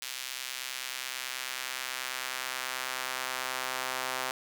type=tone with high-pass filter sweep; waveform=sawtooth; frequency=129.3 Hz; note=C3; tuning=20 cents flat; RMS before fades=-36 dBFS; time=0.02-4.31 s; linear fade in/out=0 ms; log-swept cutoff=2900 to 890 Hz; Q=0.84; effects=none